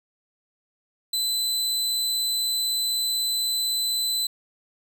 sawtooth tone, 4021 Hz, B7, 30 cents sharp, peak -20 dBFS, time 1.13-4.27 s, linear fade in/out 5 ms, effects none

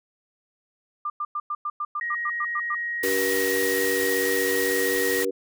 sine tone bursts, 1194 Hz, D6, 28 cents sharp, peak -25 dBFS, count 12, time 1.05-2.75 s, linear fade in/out 5 ms, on 50 ms, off 100 ms
sine tone, 1888 Hz, A#6, 22 cents sharp, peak -26 dBFS, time 2.01-5.23 s, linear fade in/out 2 ms
harmonic tone, 95.8 Hz, G2, 39 cents flat, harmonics 3 / 4 / 5, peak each -32 / -27 / -26 dBFS, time 3.03-5.31 s, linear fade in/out 10 ms
white band-stop noise, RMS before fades -30 dBFS, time 3.03-5.25 s, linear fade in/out 5 ms, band 130 to 560 Hz, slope 24 dB/octave
effects none

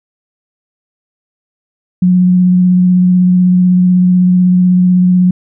sine tone with vibrato, 181.2 Hz, F#3, 36 cents flat, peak -5 dBFS, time 2.02-5.31 s, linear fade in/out 5 ms, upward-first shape sine, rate 16 Hz, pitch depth 14 cents each way, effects none

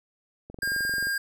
click train, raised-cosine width 2 ms, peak -28 dBFS, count 14, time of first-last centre 0.5-1.07 s, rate 22.8 Hz
square tone, 1610 Hz, G6, 46 cents sharp, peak -26 dBFS, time 0.62-1.18 s, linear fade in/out 5 ms
effects none

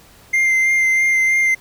triangle tone with vibrato, 2093 Hz, C7, in tune, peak -11 dBFS, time 0.33-1.55 s, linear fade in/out 10 ms, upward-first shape sine, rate 3.1 Hz, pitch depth 15 cents each way, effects pink hiss -47 dBFS RMS until 1.6 s

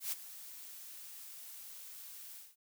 blue noise with ADSR envelope, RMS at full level -35 dBFS, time 0-2.56 s, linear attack 120 ms, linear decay 21 ms, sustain -15 dB, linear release 200 ms, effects none

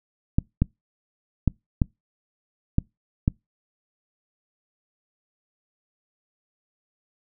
clicks, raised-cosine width 5 ms, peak -6 dBFS, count 6, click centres 0.385 / 0.62 / 1.477 / 1.818 / 2.784 / 3.279 s, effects noise-tail reverb RT60 0.2 s tail -26 dB re dry

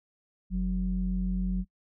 sine tone pair together, 46.25 / 185 Hz, F#1 / F#3, 0 / 0 cents, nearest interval 2 octaves, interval 2400 cents, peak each -28 dBFS, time 0.5-1.65 s, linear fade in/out 50 ms, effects noise-tail reverb RT60 0.1 s tail -26 dB re dry + tanh soft clip ceiling -19 dBFS

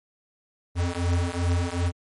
square beating tone pair, 85.9 / 88.5 Hz, F2 / F2, -28 / +23 cents, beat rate 2.6 Hz, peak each -26 dBFS, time 0.75-1.92 s, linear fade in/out 50 ms, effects MP3 48 kbps

